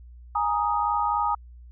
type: chord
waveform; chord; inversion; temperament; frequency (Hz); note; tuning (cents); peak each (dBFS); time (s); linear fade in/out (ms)
sine; Ab suspended second; none; just; 830.6 / 934.4 / 1245.9; Ab5 / Bb5 / Eb6; 0 / +4 / +2; -26; 0.35-1.35; 5
effects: added 60 Hz sine -43 dBFS peak until 1.71 s